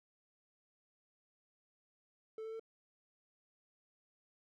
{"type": "tone with pitch steps", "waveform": "triangle", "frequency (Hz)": [440, 444.3, 448.7], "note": ["A4", "A4", "A4"], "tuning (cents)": [0, 17, 34], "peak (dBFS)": -40, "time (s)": [2.38, 2.596], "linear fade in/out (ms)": 2, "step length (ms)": 72, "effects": []}